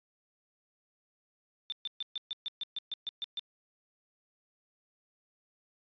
sine tone bursts, 3569 Hz, A7, 24 cents sharp, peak -33 dBFS, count 12, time 1.7-3.394 s, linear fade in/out 0 ms, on 22 ms, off 130 ms, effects resampled to 11025 Hz

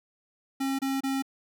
square tone bursts, 270 Hz, C#4, 45 cents flat, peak -27 dBFS, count 3, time 0.6-1.224 s, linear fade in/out 10 ms, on 190 ms, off 27 ms, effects none

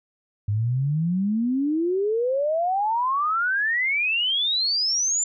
sine exponential sweep, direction up, 100 to 7260 Hz, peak -20 dBFS, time 0.48-5.24 s, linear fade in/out 5 ms, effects none

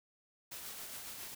white noise with tremolo, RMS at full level -45 dBFS, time 0.51-1.35 s, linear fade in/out 10 ms, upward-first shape sine, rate 7.3 Hz, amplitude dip 30%, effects none

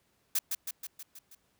blue noise with echo, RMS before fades -28 dBFS, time 0.35-0.39 s, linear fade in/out 5 ms, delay 160 ms, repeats 6, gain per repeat -4 dB, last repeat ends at 1.35 s, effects pink hiss -72 dBFS RMS until 1.59 s + high-pass 60 Hz 12 dB/octave

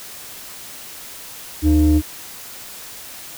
sine tone pair together, 76.3 / 305.2 Hz, D#2 / D#4, -33 / -33 cents, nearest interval 2 octaves, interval 2400 cents, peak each -12 dBFS, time 1.62-2.02 s, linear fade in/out 50 ms, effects tanh soft clip ceiling -7 dBFS + white hiss -36 dBFS RMS until 3.37 s

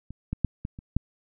clicks, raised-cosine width 5 ms, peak -26 / -16 / -10 / -19 / -27 / -10 dBFS, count 6, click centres 0.106 / 0.33 / 0.447 / 0.651 / 0.789 / 0.966 s, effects none

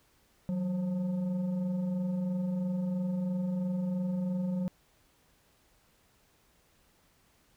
sine tone with frequency modulation, 185 Hz, F#3, in tune, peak -27 dBFS, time 0.49-4.68 s, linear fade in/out 0 ms, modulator 347 Hz, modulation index 0.42, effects tanh soft clip ceiling -27 dBFS + pink hiss -67 dBFS RMS until 7.56 s

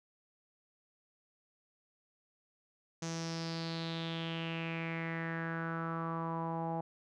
sawtooth tone with low-pass filter sweep, 164.81 Hz, E3, in tune, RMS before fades -38 dBFS, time 3.02-6.81 s, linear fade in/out 5 ms, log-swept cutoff 6300 to 790 Hz, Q 5.2, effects none

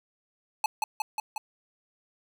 square tone with echo, 861 Hz, A5, 38 cents flat, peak -23 dBFS, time 0.64-0.66 s, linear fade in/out 2 ms, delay 180 ms, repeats 4, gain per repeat -2 dB, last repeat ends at 1.38 s, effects none

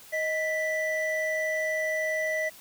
triangle tone pair together, 627.7 / 1975.5 Hz, D#5 / B6, +15 / 0 cents, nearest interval octave + minor sixth, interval 1985 cents, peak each -27 dBFS, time 0.12-2.5 s, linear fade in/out 20 ms, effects white hiss -50 dBFS RMS until 2.6 s

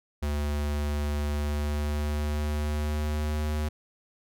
square tone with pitch glide, 73.42 to 75.83 Hz, D2 to D#2, 0 to -44 cents, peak -27 dBFS, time 0.22-3.69 s, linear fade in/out 10 ms, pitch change +56 cents, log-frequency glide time 1.29-3.45 s, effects none

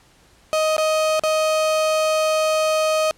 35% pulse tone with dropouts, 626 Hz, D#5, 10 cents sharp, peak -15 dBFS, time 0.53-3.11 s, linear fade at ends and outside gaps 0 ms, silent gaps 0.766-0.781 / 1.195-1.236 s, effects pink hiss -54 dBFS RMS until 3.17 s + low-pass 10000 Hz 12 dB/octave

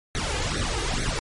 pink noise with flanger, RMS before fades -26 dBFS, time 0.15-1.19 s, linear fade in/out 0 ms, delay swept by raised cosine 0.49 to 2.49 ms, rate 2.3 Hz, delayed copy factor +0.85, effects low-pass 8000 Hz 12 dB/octave + MP3 48 kbps

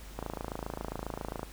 click train, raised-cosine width 1 ms, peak -21 dBFS, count 35, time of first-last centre 0.19-1.431 s, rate 27.4 Hz, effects added 50 Hz sine -45 dBFS peak until 1.52 s + pink hiss -51 dBFS RMS until 1.52 s

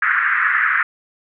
white band-pass noise, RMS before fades -17 dBFS, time 0.02-0.83 s, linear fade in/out 5 ms, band 1300 to 1900 Hz, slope 48 dB/octave, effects none

